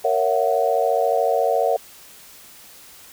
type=chord; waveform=sine; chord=F# dominant seventh; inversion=first; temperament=just; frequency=462.5 / 555 / 666 / 740 Hz; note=A#4 / C#5 / E5 / F#5; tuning=-14 / +2 / +18 / 0 cents; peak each=-22 dBFS; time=0.04-1.77 s; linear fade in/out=10 ms; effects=white hiss -45 dBFS RMS until 3.12 s